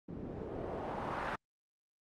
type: noise with low-pass filter sweep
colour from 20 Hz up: white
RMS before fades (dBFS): -40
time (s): 0.08-1.36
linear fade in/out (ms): 10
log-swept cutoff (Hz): 270 to 1400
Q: 1.3
effects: Opus 48 kbps